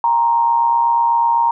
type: tone with amplitude modulation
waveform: sine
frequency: 932.3 Hz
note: A#5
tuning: in tune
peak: -9 dBFS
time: 0.04-1.51 s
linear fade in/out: 2 ms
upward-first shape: sine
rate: 128 Hz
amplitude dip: 55%
effects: none